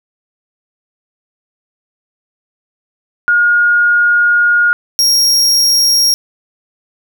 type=tone pair in turn; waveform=sine / 40% pulse; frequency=1430 / 5589 Hz; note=F6 / F8; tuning=+41 / 0 cents; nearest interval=2 octaves; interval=2359 cents; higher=second; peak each=-7 dBFS; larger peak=neither; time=3.28-4.73 / 4.99-6.14 s; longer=first; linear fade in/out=0 ms; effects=none